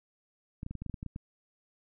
clicks, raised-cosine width 5 ms, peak -26 dBFS, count 11, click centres 0.631 / 0.664 / 0.71 / 0.753 / 0.82 / 0.863 / 0.897 / 0.942 / 1.029 / 1.063 / 1.161 s, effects none

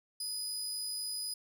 25% pulse tone, 4976 Hz, D#8, 1 cent flat, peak -31 dBFS, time 0.2-1.34 s, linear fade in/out 5 ms, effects none

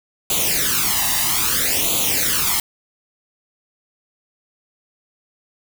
white noise with flanger, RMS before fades -19 dBFS, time 0.3-2.6 s, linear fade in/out 2 ms, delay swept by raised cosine 0.28 to 1.07 ms, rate 0.61 Hz, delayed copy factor +0.8, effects none

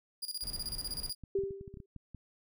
sawtooth tone with tremolo, 4851 Hz, D#8, 45 cents flat, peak -32 dBFS, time 0.22-1.15 s, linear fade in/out 10 ms, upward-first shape square, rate 16 Hz, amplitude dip 80%
brown noise, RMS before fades -45 dBFS, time 0.42-1.11 s, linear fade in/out 20 ms
clicks, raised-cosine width 5 ms, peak -34 dBFS, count 11, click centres 1.237 / 1.389 / 1.437 / 1.508 / 1.611 / 1.678 / 1.741 / 1.772 / 1.802 / 1.963 / 2.147 s
sine tone with exponential decay, 392 Hz, G4, in tune, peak -26 dBFS, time 1.35-1.86 s, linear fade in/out 5 ms, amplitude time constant 110 ms
effects none

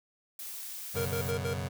blue noise, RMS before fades -41 dBFS, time 0.39-1.31 s, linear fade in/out 2 ms
sawtooth chord, F# suspended fourth, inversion none, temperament just, 92.5 / 123.33 / 138.75 Hz, F#2 / B2 / C#3, 0 / -2 / +2 cents, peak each -31 / -35 / -33 dBFS, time 0.94-1.69 s, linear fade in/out 20 ms
square tone bursts, 466.2 Hz, A#4, in tune, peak -32 dBFS, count 4, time 0.96-1.539 s, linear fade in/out 10 ms, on 96 ms, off 65 ms
effects none

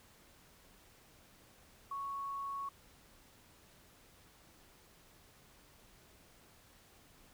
sine tone with quantisation, 1108.7 Hz, C#6, in tune, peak -38 dBFS, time 1.91-2.69 s, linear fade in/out 5 ms, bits 11, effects pink hiss -63 dBFS RMS until 7.33 s

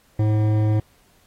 triangle tone with hard clipping, 107.2 Hz, A2, 45 cents flat, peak -18 dBFS, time 0.19-0.8 s, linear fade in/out 5 ms, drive 16 dB, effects pink hiss -59 dBFS RMS until 1.26 s + AAC 48 kbps

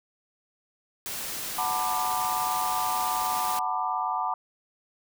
white noise, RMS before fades -34 dBFS, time 1.06-3.59 s, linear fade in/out 0 ms
sine chord, B minor seventh, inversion second, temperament just, 740.8 / 889 / 987.8 / 1185.3 Hz, F#5 / A5 / B5 / D6, +2 / +18 / 0 / +16 cents, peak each -31 dBFS, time 1.58-4.34 s, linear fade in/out 2 ms
effects none

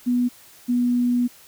sine tone pair in turn, 245.3 / 244.1 Hz, B3 / B3, -12 / -20 cents, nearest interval unison, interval 8 cents, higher first, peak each -17 dBFS, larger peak neither, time 0.06-0.29 / 0.68-1.28 s, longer second, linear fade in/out 20 ms, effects white hiss -49 dBFS RMS until 1.47 s

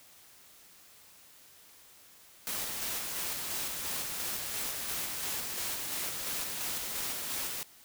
white noise with tremolo, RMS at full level -35 dBFS, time 2.47-7.63 s, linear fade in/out 0 ms, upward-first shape square, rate 2.9 Hz, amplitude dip 25%, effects white hiss -57 dBFS RMS until 7.84 s

